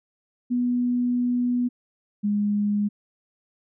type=tone pair in turn; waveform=sine; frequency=245.2 / 206.2 Hz; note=B3 / G#3; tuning=-12 / -12 cents; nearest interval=minor third; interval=300 cents; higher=first; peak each=-20 / -20 dBFS; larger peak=neither; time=0.5-1.69 / 2.23-2.89 s; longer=first; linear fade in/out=20 ms; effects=none